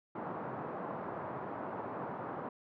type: band-pass noise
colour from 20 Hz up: white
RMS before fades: -41 dBFS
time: 0.15-2.49 s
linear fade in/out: 5 ms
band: 120 to 1100 Hz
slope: 24 dB/octave
effects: none